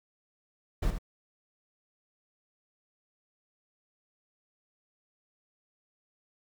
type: noise with echo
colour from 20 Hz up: brown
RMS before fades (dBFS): -27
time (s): 0.82-0.91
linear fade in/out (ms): 10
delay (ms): 76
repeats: 1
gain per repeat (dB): -8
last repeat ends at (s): 0.986
effects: none